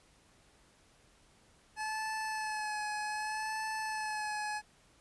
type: tone with vibrato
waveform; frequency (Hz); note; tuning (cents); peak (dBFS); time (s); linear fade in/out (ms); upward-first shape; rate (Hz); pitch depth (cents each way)
25% pulse; 859; A5; -42; -31; 1.76-4.62; 50; sine; 0.65; 30
effects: pink hiss -65 dBFS RMS until 5 s + resampled to 24000 Hz